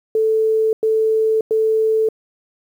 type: tone bursts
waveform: sine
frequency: 440 Hz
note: A4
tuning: in tune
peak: -13 dBFS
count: 3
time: 0.15-2.088 s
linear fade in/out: 2 ms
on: 580 ms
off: 99 ms
effects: 8-bit